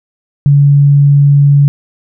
sine tone, 142.4 Hz, C#3, 47 cents sharp, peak -3 dBFS, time 0.46-1.68 s, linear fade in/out 0 ms, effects none

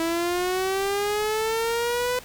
sawtooth linear sweep, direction up, 326.5 to 501 Hz, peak -19 dBFS, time 0-2.19 s, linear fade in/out 2 ms, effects pink hiss -44 dBFS RMS until 2.24 s

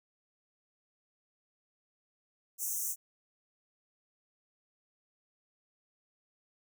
pink high-pass noise, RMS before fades -35 dBFS, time 2.58-2.96 s, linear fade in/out 50 ms, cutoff 5900 Hz, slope 96 dB/octave, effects none

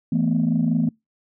sine chord, E suspended fourth, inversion none, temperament equal with one note detuned, 164.81 / 221.9 / 246.9 Hz, E3 / A3 / B3, 0 / +15 / 0 cents, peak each -21 dBFS, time 0.12-0.89 s, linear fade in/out 5 ms, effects noise-tail reverb RT60 0.2 s tail -26 dB re dry + tanh soft clip ceiling -11 dBFS

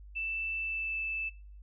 sine tone with pitch glide, 2652 to 2634 Hz, E7 to E7, +10 to -2 cents, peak -32 dBFS, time 0.15-1.3 s, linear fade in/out 20 ms, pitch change -12 cents, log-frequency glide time 0.56-0.99 s, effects noise-tail reverb RT60 0.5 s tail -24 dB re dry + added 50 Hz sine -47 dBFS peak until 1.62 s

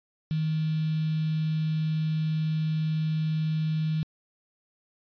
sine tone with quantisation, 157 Hz, D#3, 16 cents sharp, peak -24 dBFS, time 0.31-4.03 s, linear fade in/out 0 ms, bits 7, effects resampled to 11025 Hz

